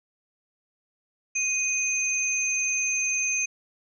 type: tone pair together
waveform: sine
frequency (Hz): 2489 / 6289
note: D#7 / G8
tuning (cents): 0 / +5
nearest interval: octave + major third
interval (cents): 1605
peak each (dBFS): -26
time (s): 1.35-3.46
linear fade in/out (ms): 10
effects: none